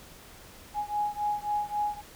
sine beating tone pair, 830.6 / 834.3 Hz, G#5 / G#5, 0 / +8 cents, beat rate 3.7 Hz, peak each -30 / -31 dBFS, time 0.74-2.02 s, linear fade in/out 50 ms, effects pink hiss -50 dBFS RMS until 2.15 s

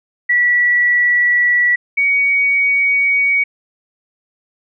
sine tone pair in turn, 1947 / 2248 Hz, B6 / C#7, -25 / +24 cents, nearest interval major second, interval 249 cents, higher second, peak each -10 / -11 dBFS, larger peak first, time 0.29-1.76 / 1.97-3.44 s, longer neither, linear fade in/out 10 ms, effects none

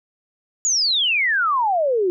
sine exponential sweep, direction down, 7000 to 349.2 Hz, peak -16 dBFS, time 0.65-2.1 s, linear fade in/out 0 ms, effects none

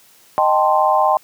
sine chord, A half-diminished seventh, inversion second, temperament equal with one note detuned, 620.1 / 784 / 880 / 1046.5 Hz, Eb5 / G5 / A5 / C6, -6 / 0 / 0 / 0 cents, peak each -18 / -16 / -19 / -17 dBFS, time 0.38-1.17 s, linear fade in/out 0 ms, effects white hiss -50 dBFS RMS until 1.23 s + high-pass 100 Hz 12 dB/octave

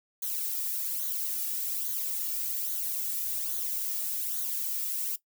violet noise with flanger, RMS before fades -32 dBFS, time 0.22-5.16 s, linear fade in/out 5 ms, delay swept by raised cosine 0.38 to 1.98 ms, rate 1.2 Hz, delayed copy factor -0.65, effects noise-tail reverb RT60 0.1 s tail -17 dB re dry

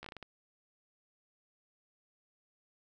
slowing click train, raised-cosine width 0.3 ms, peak -29 dBFS, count 7, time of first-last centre 0.03-0.227 s, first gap 14 ms, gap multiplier 1.34, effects none

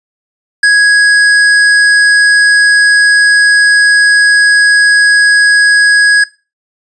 sine tone with hard clipping, 1661.2 Hz, G#6, in tune, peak -5 dBFS, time 0.63-6.24 s, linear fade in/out 5 ms, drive 15 dB, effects noise-tail reverb RT60 0.3 s tail -20 dB re dry + resampled to 22050 Hz

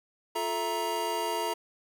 square tone cluster, 350.2 / 436.2 / 664 / 941 Hz, F4 / A4 / E5 / A#5, +5 / -15 / +12 / +16 cents, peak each -38 / -36 / -37 / -32 dBFS, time 0.35-1.54 s, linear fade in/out 10 ms, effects none

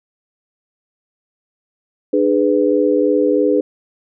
sine chord, G# diminished, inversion second, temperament just, 299 / 415.3 / 498.4 Hz, D4 / G#4 / B4, +31 / 0 / +16 cents, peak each -16 dBFS, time 2.13-3.61 s, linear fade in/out 5 ms, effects none

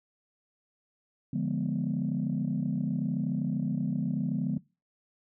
sine chord, D diminished seventh, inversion none, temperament equal, 146.83 / 174.61 / 207.7 / 246.9 Hz, D3 / F3 / Ab3 / Cb4, 0 / 0 / 0 / 0 cents, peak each -32 dBFS, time 1.33-4.58 s, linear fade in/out 5 ms, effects noise-tail reverb RT60 0.3 s tail -23 dB re dry + tanh soft clip ceiling -20 dBFS

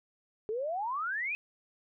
sine exponential sweep, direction up, 415.3 to 2566 Hz, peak -31 dBFS, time 0.49-1.35 s, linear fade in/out 0 ms, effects none

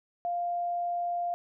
sine tone, 698.5 Hz, F5, in tune, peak -28 dBFS, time 0.25-1.34 s, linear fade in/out 0 ms, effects none

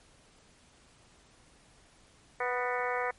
harmonic tone with a mistuned harmonic, 246.9 Hz, B3, in tune, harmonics 2 / 3 / 4 / 5 / 6 / 7 / 8 / 9, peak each -34 / -36 / -37 / -38 / -39 / -39 / -40 / -41 dBFS, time 2.4-3.11 s, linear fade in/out 5 ms, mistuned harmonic 7, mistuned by +50 cents, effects pink hiss -61 dBFS RMS until 3.18 s + MP3 48 kbps

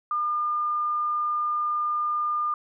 sine tone, 1207 Hz, D6, 47 cents sharp, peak -23 dBFS, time 0.11-2.54 s, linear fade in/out 2 ms, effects none

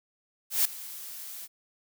blue noise with ADSR envelope, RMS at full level -22 dBFS, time 0.5-1.48 s, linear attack 150 ms, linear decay 5 ms, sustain -19 dB, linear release 37 ms, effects none

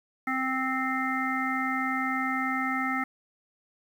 harmonic tone, 261.6 Hz, C4, in tune, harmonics 1 / 3 / 5 / 7 / 8, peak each -31 / -34 / -31 / -34 / -33 dBFS, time 0.27-3.04 s, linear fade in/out 5 ms, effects 9-bit

